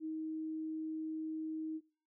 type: tone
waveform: sine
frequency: 315.6 Hz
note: D#4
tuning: 25 cents sharp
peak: -37 dBFS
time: 0-1.81 s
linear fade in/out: 50 ms
effects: noise-tail reverb RT60 0.5 s tail -23 dB re dry